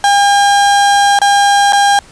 35% pulse tone with dropouts, 806 Hz, G5, 48 cents sharp, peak -5 dBFS, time 0.04-1.99 s, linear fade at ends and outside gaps 1 ms, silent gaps 1.189-1.216 / 1.724-1.731 s, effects pink hiss -40 dBFS RMS until 2.11 s + resampled to 22050 Hz

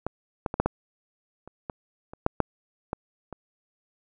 clicks, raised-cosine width 1 ms, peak -14 / -12 / -16 / -7 / -9 / -29 / -18 / -26 / -6 / -6 / -14 / -23 dBFS, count 12, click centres 0.066 / 0.462 / 0.541 / 0.6 / 0.66 / 1.476 / 1.698 / 2.135 / 2.264 / 2.403 / 2.931 / 3.327 s, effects none

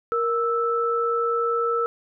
sine tone pair together, 467.7 / 1317.5 Hz, A#4 / E6, +6 / -1 cents, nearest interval octave + tritone, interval 1793 cents, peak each -23 dBFS, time 0.12-1.86 s, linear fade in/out 0 ms, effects none

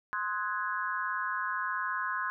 sine chord, Ab dominant seventh, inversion first, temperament equal with one note detuned, 1046.5 / 1264.8 / 1480 / 1661.2 Hz, C6 / Eb6 / Gb6 / Ab6, 0 / +28 / 0 / 0 cents, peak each -34 / -38 / -36 / -36 dBFS, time 0.13-2.3 s, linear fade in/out 0 ms, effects none

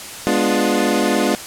25% pulse chord, G# diminished seventh, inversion none, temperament equal with one note detuned, 207.7 / 246.9 / 293.7 / 351.7 Hz, G#3 / B3 / D4 / F4, 0 / 0 / 0 / +12 cents, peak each -17 dBFS, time 0.27-1.35 s, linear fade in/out 0 ms, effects white hiss -32 dBFS RMS until 1.46 s + low-pass 11000 Hz 12 dB/octave

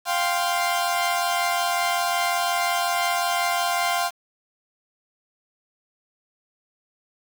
sawtooth chord, F suspended second, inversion none, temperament equal, 698.5 / 784 / 1046.5 Hz, F5 / G5 / C6, 0 / 0 / 0 cents, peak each -20 / -24 / -23 dBFS, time 0.05-4.11 s, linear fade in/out 50 ms, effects 7-bit

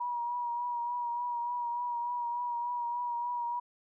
sine tone with vibrato, 960 Hz, B5, 49 cents flat, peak -31 dBFS, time 0-3.6 s, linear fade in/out 10 ms, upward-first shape triangle, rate 3.4 Hz, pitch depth 31 cents each way, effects none

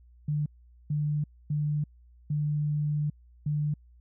sine tone bursts at uneven times, 148.8 Hz, D3, 23 cents sharp, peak -25 dBFS, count 5, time 0.28-0.46 / 0.9-1.24 / 1.5-1.84 / 2.3-3.1 / 3.46-3.74 s, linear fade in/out 5 ms, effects added 60 Hz sine -53 dBFS peak until 4 s

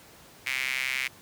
sawtooth tone with high-pass filter, 130.81 Hz, C3, in tune, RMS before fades -30 dBFS, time 0.46-1.08 s, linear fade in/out 10 ms, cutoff 2200 Hz, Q 5.5, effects pink hiss -52 dBFS RMS until 1.21 s + high-pass 80 Hz 12 dB/octave

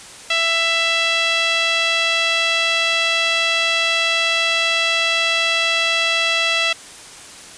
sawtooth tone with band-pass filter, 664 Hz, E5, 12 cents sharp, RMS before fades -18 dBFS, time 0.3-6.73 s, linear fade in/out 5 ms, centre 3000 Hz, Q 2.4, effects white hiss -38 dBFS RMS until 7.57 s + resampled to 22050 Hz

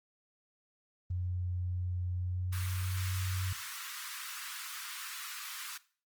sine tone with pitch glide, 89.8 to 93.18 Hz, F2 to F#2, +49 to +13 cents, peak -32 dBFS, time 1.1-3.53 s, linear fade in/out 5 ms, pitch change +64 cents, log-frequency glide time 2.16-2.97 s
pink high-pass noise, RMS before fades -43 dBFS, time 2.52-5.78 s, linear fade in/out 10 ms, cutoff 1100 Hz, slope 48 dB/octave
effects noise-tail reverb RT60 0.4 s tail -18 dB re dry + Opus 24 kbps

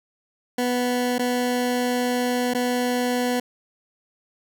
20% pulse tone with dropouts, 246.8 Hz, B3, 1 cent flat, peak -16 dBFS, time 0.58-3.4 s, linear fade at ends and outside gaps 5 ms, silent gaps 1.183-1.192 / 2.537-2.547 s, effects none

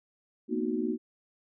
sine chord, B major seventh, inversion third, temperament equal with one note detuned, 227.8 / 246.9 / 311.1 / 370 Hz, A#3 / B3 / D#4 / F#4, -40 / 0 / 0 / 0 cents, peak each -33 dBFS, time 0.48-0.98 s, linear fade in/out 50 ms, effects none

